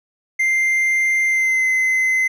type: tone with pitch glide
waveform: triangle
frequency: 2093 to 2052 Hz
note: C7 to C7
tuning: 0 to -34 cents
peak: -13 dBFS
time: 0.39-2.28 s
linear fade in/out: 10 ms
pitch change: -34 cents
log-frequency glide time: 1.26-1.67 s
effects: none